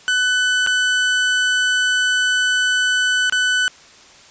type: tone with dropouts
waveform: 30% pulse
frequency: 1500 Hz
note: F#6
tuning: 23 cents sharp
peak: -12 dBFS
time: 0.08-3.68 s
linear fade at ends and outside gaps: 0 ms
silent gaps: 0.664-0.672 / 3.297-3.324 s
effects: white hiss -45 dBFS RMS until 4.3 s + resampled to 16000 Hz